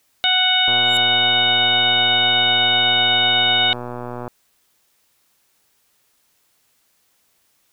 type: harmonic tone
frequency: 740 Hz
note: F#5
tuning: in tune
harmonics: 1 / 2 / 3 / 4 / 5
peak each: -23 / -23 / -23 / -19 / -17 dBFS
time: 0.24-3.73 s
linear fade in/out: 0 ms
type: click train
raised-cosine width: 1 ms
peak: -16 dBFS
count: 440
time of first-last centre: 0.68-4.278 s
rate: 122 Hz
type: tone with exponential growth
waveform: 20% pulse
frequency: 3729 Hz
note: A#7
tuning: in tune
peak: -18 dBFS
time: 0.82-0.97 s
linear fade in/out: 0 ms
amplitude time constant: 31 ms
effects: white hiss -63 dBFS RMS until 7.72 s